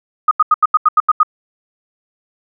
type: tone bursts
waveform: sine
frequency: 1244.5 Hz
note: D#6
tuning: in tune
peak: -6 dBFS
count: 9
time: 0.28-1.232 s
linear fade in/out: 5 ms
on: 32 ms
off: 83 ms
effects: none